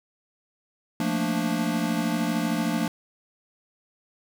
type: chord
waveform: square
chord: Bb major seventh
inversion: second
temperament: equal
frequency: 174.61 / 220 / 233.1 / 293.7 Hz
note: F3 / A3 / Bb3 / D4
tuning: 0 / 0 / 0 / 0 cents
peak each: -30 dBFS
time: 1-2.88 s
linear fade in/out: 2 ms
effects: none